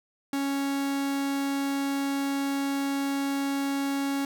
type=tone; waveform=45% pulse; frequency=277.2 Hz; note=C#4; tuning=in tune; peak=-26 dBFS; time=0.33-4.25 s; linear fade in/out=2 ms; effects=none